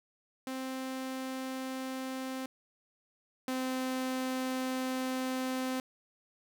sawtooth tone pair in turn, 261.6 / 258.6 Hz, C4 / C4, 0 / -20 cents, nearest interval unison, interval 20 cents, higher first, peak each -32 / -28 dBFS, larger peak second, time 0.47-2.46 / 3.48-5.8 s, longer second, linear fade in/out 2 ms, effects none

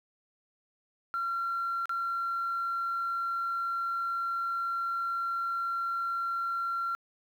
sine tone with dropouts, 1369 Hz, F6, 35 cents flat, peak -28 dBFS, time 1.14-6.95 s, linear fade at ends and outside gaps 0 ms, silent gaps 1.856-1.894 s, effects tanh soft clip ceiling -25 dBFS + 10-bit

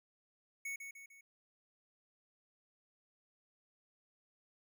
square tone with echo, 2217 Hz, C#7, in tune, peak -40 dBFS, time 0.65-0.76 s, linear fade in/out 5 ms, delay 150 ms, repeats 3, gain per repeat -6 dB, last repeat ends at 1.21 s, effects none

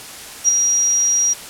sine tone with ADSR envelope, 5730 Hz, F8, 44 cents sharp, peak -7 dBFS, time 0.44-1.34 s, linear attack 47 ms, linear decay 4 ms, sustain -6 dB, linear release 16 ms, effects white hiss -34 dBFS RMS until 1.49 s + low-pass 11000 Hz 12 dB/octave

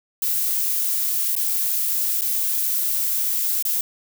violet noise with dropouts, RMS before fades -22 dBFS, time 0.22-3.81 s, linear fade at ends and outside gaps 2 ms, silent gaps 1.353-1.364 / 2.211-2.218 / 3.625-3.651 s, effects none

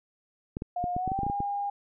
clicks, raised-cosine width 3 ms, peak -20 dBFS, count 11, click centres 0.569 / 0.621 / 0.841 / 0.965 / 1.077 / 1.118 / 1.19 / 1.233 / 1.266 / 1.299 / 1.404 s
sine tone with pitch glide, 712 to 808.5 Hz, F5 to G#5, +33 to -47 cents, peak -28 dBFS, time 0.76-1.7 s, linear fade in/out 5 ms, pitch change +220 cents, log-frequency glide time 0.94-1.25 s
effects none

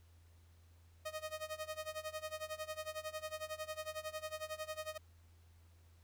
sawtooth tone with tremolo, 622.3 Hz, D#5, in tune, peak -35 dBFS, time 1.05-4.98 s, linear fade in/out 10 ms, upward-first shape sine, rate 11 Hz, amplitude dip 90%, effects added 84 Hz sine -61 dBFS peak until 6.03 s + pink hiss -73 dBFS RMS until 6.03 s

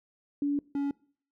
sine / triangle tone pair in turn, 286.5 / 281.9 Hz, D4 / C#4, -43 / +29 cents, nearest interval unison, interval 28 cents, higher first, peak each -25 dBFS, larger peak neither, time 0.42-0.59 / 0.75-0.91 s, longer first, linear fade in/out 2 ms, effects noise-tail reverb RT60 0.5 s tail -23 dB re dry

